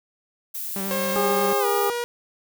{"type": "noise", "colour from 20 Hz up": "violet", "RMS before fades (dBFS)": -31, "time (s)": [0.54, 1.9], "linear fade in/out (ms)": 10}
{"type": "tone with vibrato", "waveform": "sawtooth", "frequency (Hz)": 195, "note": "G3", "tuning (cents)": -9, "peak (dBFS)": -24, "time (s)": [0.76, 1.53], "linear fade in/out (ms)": 2, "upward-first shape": "sine", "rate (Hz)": 11, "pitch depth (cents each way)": 24}
{"type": "tone with pitch glide", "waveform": "sawtooth", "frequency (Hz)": [537, 478.4], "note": ["C5", "A#4"], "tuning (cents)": [45, 45], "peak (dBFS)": -21, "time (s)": [0.91, 2.04], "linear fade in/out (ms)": 0, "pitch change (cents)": -200, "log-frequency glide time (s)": [1.59, 1.66]}
{"type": "harmonic tone", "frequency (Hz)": 406.3, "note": "G#4", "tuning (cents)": -38, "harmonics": [1, 2, 3], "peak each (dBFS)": [-23, -26, -28], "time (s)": [1.16, 1.9], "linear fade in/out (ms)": 0}
{"effects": []}